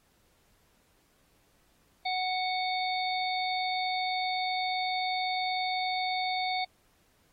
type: harmonic tone with a mistuned harmonic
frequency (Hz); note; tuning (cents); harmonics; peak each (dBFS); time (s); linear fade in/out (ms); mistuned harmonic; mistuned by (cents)
741; F#5; +2; 1 / 3 / 5 / 6; -30 / -35 / -37 / -38; 2.05-6.65; 10; 5; -27
effects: pink hiss -68 dBFS RMS until 7.32 s + AAC 48 kbps